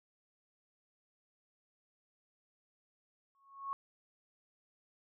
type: tone with exponential growth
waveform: sine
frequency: 1100 Hz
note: C#6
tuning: 14 cents flat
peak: -33 dBFS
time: 3.35-3.73 s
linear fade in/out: 0 ms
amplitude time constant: 81 ms
effects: none